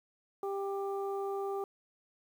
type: harmonic tone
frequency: 394.8 Hz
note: G4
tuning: 12 cents sharp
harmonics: 1 / 2 / 3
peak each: -34 / -40 / -44 dBFS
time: 0.43-1.64 s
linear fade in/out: 2 ms
effects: 10-bit